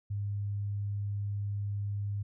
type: tone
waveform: sine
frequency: 101.6 Hz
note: G#2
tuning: 38 cents flat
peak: -31 dBFS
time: 0.1-2.23 s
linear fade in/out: 10 ms
effects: none